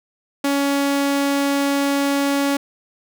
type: tone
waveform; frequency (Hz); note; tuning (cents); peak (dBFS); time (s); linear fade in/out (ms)
sawtooth; 280.4; C#4; +20; -13; 0.44-2.57; 5
effects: none